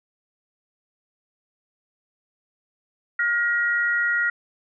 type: tone pair together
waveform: sine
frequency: 1422.6 / 1899 Hz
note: F6 / A#6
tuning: +32 / +32 cents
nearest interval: perfect fourth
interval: 500 cents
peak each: -22 dBFS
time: 3.19-4.3 s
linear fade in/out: 5 ms
effects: none